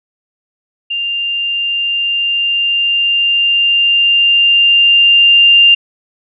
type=tone with level ramp; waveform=sine; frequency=2794 Hz; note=F7; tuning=in tune; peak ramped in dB=-15 to -3 dBFS; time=0.9-5.75 s; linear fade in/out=10 ms; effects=none